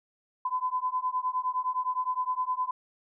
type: beating tone pair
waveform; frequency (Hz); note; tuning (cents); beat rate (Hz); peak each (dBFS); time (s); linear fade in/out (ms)
sine; 1008 / 1017.7; B5 / C6; +35 / -48; 9.7; -30; 0.45-2.71; 5
effects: none